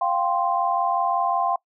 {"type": "chord", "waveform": "sine", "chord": "F suspended second", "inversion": "none", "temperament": "equal", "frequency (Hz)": [698.5, 784, 1046.5], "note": ["F5", "G5", "C6"], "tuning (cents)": [0, 0, 0], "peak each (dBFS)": -24, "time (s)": [0.01, 1.56], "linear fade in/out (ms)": 5, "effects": ["noise-tail reverb RT60 0.1 s tail -23 dB re dry"]}